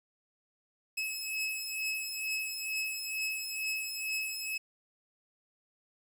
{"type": "beating tone pair", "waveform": "sawtooth", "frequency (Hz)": [2578, 2580.2], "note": ["E7", "E7"], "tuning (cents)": [-39, -38], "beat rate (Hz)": 2.2, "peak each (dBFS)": [-35, -32], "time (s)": [0.97, 4.58], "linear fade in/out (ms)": 10, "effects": ["10-bit"]}